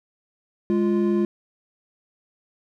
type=tone pair together; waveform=triangle; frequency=206.7 / 347.6 Hz; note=G#3 / F4; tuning=-8 / -8 cents; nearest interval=major sixth; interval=900 cents; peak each=-19 dBFS; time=0.7-1.25 s; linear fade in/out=0 ms; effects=none